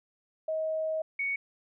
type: tone pair in turn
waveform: sine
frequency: 633 / 2228 Hz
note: D#5 / C#7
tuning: +30 / +8 cents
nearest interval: octave + minor seventh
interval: 2178 cents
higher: second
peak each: -28 dBFS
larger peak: neither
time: 0.48-1.02 / 1.19-1.36 s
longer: first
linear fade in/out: 5 ms
effects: none